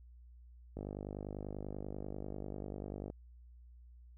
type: click train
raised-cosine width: 2 ms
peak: -29 dBFS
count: 118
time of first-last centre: 0.77-3.101 s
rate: 50.2 Hz
effects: added 60 Hz sine -54 dBFS peak until 4.17 s